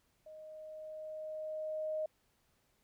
sine tone with level ramp, 622 Hz, D#5, 1 cent flat, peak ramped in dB -49 to -33 dBFS, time 0.26-2.06 s, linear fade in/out 5 ms, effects pink hiss -75 dBFS RMS until 2.83 s

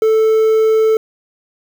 triangle tone with quantisation, 440 Hz, A4, in tune, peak -7 dBFS, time 0.02-0.97 s, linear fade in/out 2 ms, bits 6, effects none

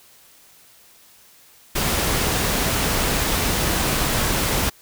pink noise, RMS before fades -21 dBFS, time 1.75-4.7 s, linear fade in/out 10 ms, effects white hiss -51 dBFS RMS until 4.81 s

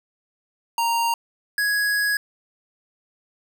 square tone pair in turn, 930 / 1666.2 Hz, A#5 / G#6, -4 / +5 cents, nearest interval minor seventh, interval 1009 cents, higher second, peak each -20 dBFS, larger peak neither, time 0.78-1.14 / 1.58-2.17 s, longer second, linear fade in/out 2 ms, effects none

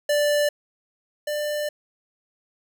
square tone pair in turn, 587.3 / 594.5 Hz, D5 / D5, 0 / +21 cents, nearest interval unison, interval 21 cents, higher second, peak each -19 / -25 dBFS, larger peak first, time 0.09-0.49 / 1.27-1.69 s, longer second, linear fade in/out 5 ms, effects none

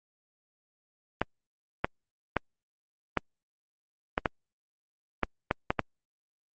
clicks, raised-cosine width 0.5 ms, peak -9 dBFS, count 10, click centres 1.216 / 1.845 / 2.367 / 3.173 / 4.179 / 4.258 / 5.233 / 5.511 / 5.705 / 5.793 s, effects Opus 32 kbps

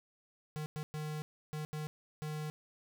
square tone bursts at uneven times, 152.8 Hz, D#3, 31 cents flat, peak -38 dBFS, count 6, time 0.56-0.66 / 0.76-0.83 / 0.94-1.22 / 1.53-1.65 / 1.73-1.87 / 2.22-2.5 s, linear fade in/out 0 ms, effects none

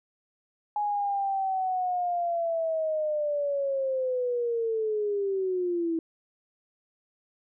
sine linear sweep, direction down, 837 to 323.7 Hz, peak -25 dBFS, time 0.76-5.99 s, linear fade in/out 2 ms, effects none

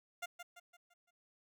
15% pulse tone with echo, 700 Hz, F5, 4 cents sharp, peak -33 dBFS, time 0.22-0.26 s, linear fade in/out 10 ms, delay 170 ms, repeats 5, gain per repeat -7 dB, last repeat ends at 1.11 s, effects none

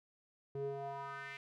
square tone with band-pass filter sweep, 138.59 Hz, C#3, in tune, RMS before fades -43 dBFS, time 0.55-1.37 s, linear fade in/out 2 ms, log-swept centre 330 to 2300 Hz, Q 3.5, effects none

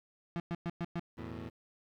35% pulse tone bursts, 171 Hz, F3, 36 cents flat, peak -32 dBFS, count 5, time 0.36-0.995 s, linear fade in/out 0 ms, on 39 ms, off 110 ms
15% pulse chord, E suspended fourth, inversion none, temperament equal, 82.41 / 110 / 123.47 Hz, E2 / A2 / B2, 0 / 0 / 0 cents, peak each -39 / -39 / -43 dBFS, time 1.17-1.5 s, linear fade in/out 20 ms
effects low-pass 3000 Hz 12 dB/octave + 11-bit

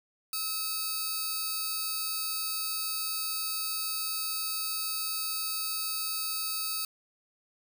10% pulse tone pair together, 1289 / 4593 Hz, E6 / D8, -39 / -39 cents, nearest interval octave + minor seventh, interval 2200 cents, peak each -29 / -25 dBFS, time 0.33-6.85 s, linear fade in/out 2 ms, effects none

